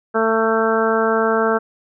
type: harmonic tone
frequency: 223.3 Hz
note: A3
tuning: 26 cents sharp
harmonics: 1 / 2 / 3 / 4 / 5 / 6 / 7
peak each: -23 / -18 / -22 / -25 / -26 / -22 / -25 dBFS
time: 0.14-1.59 s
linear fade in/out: 20 ms
effects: none